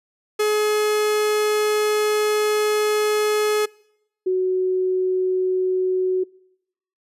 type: tone pair in turn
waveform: 45% pulse / sine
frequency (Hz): 423.4 / 371.2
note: G#4 / F#4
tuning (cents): +33 / +6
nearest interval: major second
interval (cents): 227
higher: first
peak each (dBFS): -17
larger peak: neither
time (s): 0.39-3.66 / 4.26-6.24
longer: first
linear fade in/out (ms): 10
effects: noise-tail reverb RT60 0.8 s tail -25 dB re dry + resampled to 32000 Hz